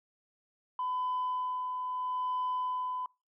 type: tone with tremolo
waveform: sine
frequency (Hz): 1006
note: B5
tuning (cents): +32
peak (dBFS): -28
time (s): 0.79-3.06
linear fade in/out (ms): 2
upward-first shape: sine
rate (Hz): 0.76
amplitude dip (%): 40
effects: noise-tail reverb RT60 0.3 s tail -26 dB re dry + tanh soft clip ceiling -27 dBFS